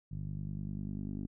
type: tone with low-pass filter sweep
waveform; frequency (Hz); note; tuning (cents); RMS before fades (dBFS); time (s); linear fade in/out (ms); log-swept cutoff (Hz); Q
10% pulse; 50; G1; +35; -39; 0.11-1.27; 10; 140 to 260; 2.2
effects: none